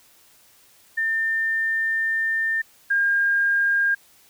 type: tone pair in turn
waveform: sine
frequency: 1800 / 1612.4 Hz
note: A6 / G6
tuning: +39 / +48 cents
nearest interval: major second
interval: 191 cents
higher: first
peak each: -20 / -17 dBFS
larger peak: second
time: 0.97-2.62 / 2.9-3.95 s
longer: first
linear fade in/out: 10 ms
effects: white hiss -55 dBFS RMS until 4.29 s